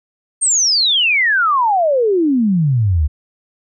sine exponential sweep, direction down, 8800 to 69.3 Hz, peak -11 dBFS, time 0.41-3.08 s, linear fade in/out 20 ms, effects none

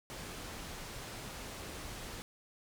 pink low-pass noise, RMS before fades -45 dBFS, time 0.1-2.22 s, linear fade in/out 0 ms, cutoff 11000 Hz, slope 12 dB/octave, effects none

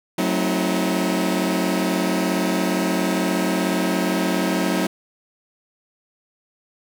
sawtooth chord, F# diminished seventh, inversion none, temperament just, 185 / 222 / 266.4 / 319.7 Hz, F#3 / A3 / C4 / Eb4, 0 / +16 / +31 / +47 cents, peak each -19 / -23 / -22 / -20 dBFS, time 0.18-4.87 s, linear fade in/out 5 ms, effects none

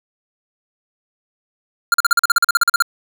square tone bursts, 1396.9 Hz, F6, in tune, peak -10 dBFS, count 15, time 1.92-2.823 s, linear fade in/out 2 ms, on 21 ms, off 42 ms, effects none

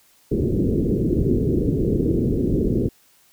white low-pass noise, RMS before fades -20 dBFS, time 0.31-2.89 s, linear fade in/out 10 ms, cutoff 420 Hz, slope 48 dB/octave, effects white hiss -57 dBFS RMS until 3.32 s

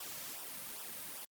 white noise with flanger, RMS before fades -45 dBFS, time 0-1.25 s, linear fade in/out 5 ms, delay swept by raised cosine 0.45 to 2.75 ms, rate 2.5 Hz, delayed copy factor -0.65, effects Opus 48 kbps

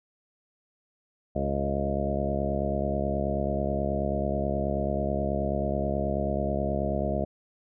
harmonic tone with a mistuned harmonic, 69.3 Hz, C#2, in tune, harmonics 1 / 2 / 3 / 4 / 5 / 6 / 7 / 8 / 9 / 10, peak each -32 / -34 / -32 / -39 / -36 / -37 / -39 / -38 / -31 / -36 dBFS, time 1.35-7.25 s, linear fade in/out 10 ms, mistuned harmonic 8, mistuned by -15 cents, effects none

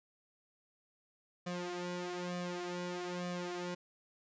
sawtooth tone with flanger, 177.6 Hz, F3, 29 cents sharp, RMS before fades -40 dBFS, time 1.46-3.75 s, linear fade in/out 10 ms, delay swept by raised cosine 1.7 to 3.6 ms, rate 1.1 Hz, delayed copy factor +0.9, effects resampled to 16000 Hz

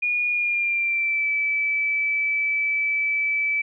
sine tone with pitch glide, 2441 to 2308 Hz, D#7 to D7, -34 to -31 cents, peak -20 dBFS, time 0.02-3.62 s, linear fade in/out 10 ms, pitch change -97 cents, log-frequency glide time 0.3-1.29 s, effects none

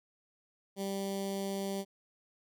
15% pulse tone with notch filter, 196 Hz, G3, in tune, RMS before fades -36 dBFS, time 0.76-1.85 s, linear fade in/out 50 ms, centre 1500 Hz, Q 0.63, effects none

